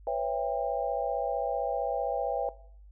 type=chord; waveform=sine; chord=C# half-diminished seventh; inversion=third; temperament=just; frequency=498.9 / 554.4 / 665.2 / 798.3 Hz; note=B4 / C#5 / E5 / G5; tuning=+17 / 0 / +16 / +31 cents; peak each=-33 dBFS; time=0.07-2.49 s; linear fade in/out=2 ms; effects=noise-tail reverb RT60 0.6 s tail -18 dB re dry + added 50 Hz sine -49 dBFS peak until 2.91 s